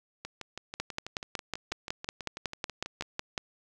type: two click trains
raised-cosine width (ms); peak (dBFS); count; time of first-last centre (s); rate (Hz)
0.2; -21 / -14; 18 / 15; 0.25-3.023 / 0.8-3.378; 6.13 / 5.43
effects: none